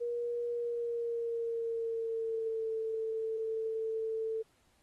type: tone with pitch glide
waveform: sine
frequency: 476.4 to 444.5 Hz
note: A#4 to A4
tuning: +38 to +18 cents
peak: -32 dBFS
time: 0-4.43 s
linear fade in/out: 20 ms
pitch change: -120 cents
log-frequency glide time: 0.49-2.72 s
effects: pink hiss -71 dBFS RMS until 4.82 s + AAC 32 kbps